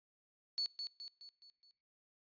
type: tone with echo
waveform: sine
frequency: 4432 Hz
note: C#8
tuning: 1 cent flat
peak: -33 dBFS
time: 0.58-0.66 s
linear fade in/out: 0 ms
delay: 210 ms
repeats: 5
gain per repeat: -6 dB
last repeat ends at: 1.71 s
effects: noise-tail reverb RT60 0.6 s tail -24 dB re dry + resampled to 11025 Hz